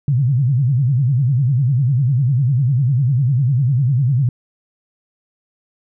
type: tone with vibrato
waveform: sine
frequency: 130.6 Hz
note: C3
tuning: 3 cents flat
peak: -12 dBFS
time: 0.08-4.29 s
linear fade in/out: 2 ms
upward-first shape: sine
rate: 10 Hz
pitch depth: 200 cents each way
effects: none